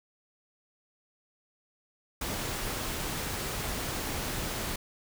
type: noise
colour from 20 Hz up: pink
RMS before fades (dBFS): -34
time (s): 2.21-4.76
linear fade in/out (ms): 5
effects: none